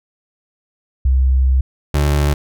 sine / 30% pulse tone pair in turn, 65.2 / 72.83 Hz, C2 / D2, -5 / -14 cents, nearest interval major second, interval 191 cents, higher second, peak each -10 dBFS, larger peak neither, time 1.05-1.61 / 1.94-2.34 s, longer first, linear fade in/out 5 ms, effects none

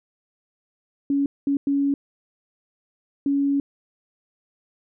sine tone bursts at uneven times, 280.3 Hz, C#4, 19 cents sharp, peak -18 dBFS, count 4, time 1.1-1.26 / 1.47-1.57 / 1.67-1.94 / 3.26-3.6 s, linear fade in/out 2 ms, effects none

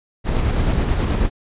brown noise with tremolo, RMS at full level -17 dBFS, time 0.24-1.3 s, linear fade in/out 50 ms, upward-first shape square, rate 9.3 Hz, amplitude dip 30%, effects resampled to 8000 Hz

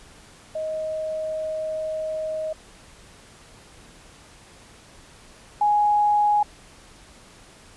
sine tone pair in turn, 628 / 832 Hz, D#5 / G#5, +16 / +3 cents, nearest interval perfect fourth, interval 487 cents, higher second, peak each -25 / -16 dBFS, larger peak second, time 0.55-2.53 / 5.61-6.43 s, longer first, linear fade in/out 5 ms, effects pink hiss -49 dBFS RMS until 7.76 s + resampled to 24000 Hz

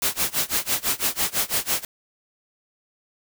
white noise with tremolo, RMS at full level -21 dBFS, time 0.02-1.85 s, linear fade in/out 2 ms, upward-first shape sine, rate 6 Hz, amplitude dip 95%, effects none

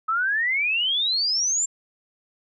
sine exponential sweep, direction up, 1271 to 7450 Hz, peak -20 dBFS, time 0.08-1.66 s, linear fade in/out 10 ms, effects none

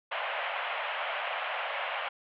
pink band-pass noise, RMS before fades -34 dBFS, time 0.11-2.09 s, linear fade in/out 10 ms, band 580 to 3100 Hz, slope 48 dB/octave, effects none

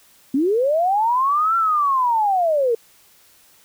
sine linear two-way sweep, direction up then down, 252.3 to 1367 to 444.5 Hz, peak -15 dBFS, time 0.34-2.75 s, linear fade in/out 5 ms, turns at 1.56 s, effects white hiss -53 dBFS RMS until 3.64 s

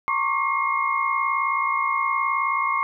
sine tone cluster, 924 / 1084 / 1143 / 2141 Hz, A#5 / C#6 / D6 / C7, -16 / -39 / -47 / +39 cents, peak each -32 / -23 / -26 / -26 dBFS, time 0.08-2.83 s, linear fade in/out 0 ms, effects none

